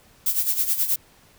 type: noise with tremolo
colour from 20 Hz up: violet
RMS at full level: -20 dBFS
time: 0.26-0.96 s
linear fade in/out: 5 ms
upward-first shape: sine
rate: 9.4 Hz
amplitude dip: 70%
effects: pink hiss -55 dBFS RMS until 1.38 s